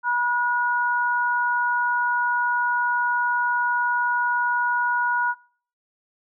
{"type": "tone pair together", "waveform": "sine", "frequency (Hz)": [969, 1449.3], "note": ["B5", "F#6"], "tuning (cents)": [-33, -36], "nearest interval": "perfect fifth", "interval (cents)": 697, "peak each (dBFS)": [-22, -22], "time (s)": [0.03, 5.35], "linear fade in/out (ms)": 50, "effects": ["noise-tail reverb RT60 0.5 s tail -24 dB re dry"]}